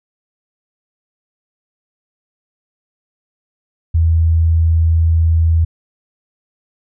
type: tone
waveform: sine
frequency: 81.9 Hz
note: E2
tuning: 11 cents flat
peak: -9 dBFS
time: 3.94-5.65 s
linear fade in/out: 10 ms
effects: none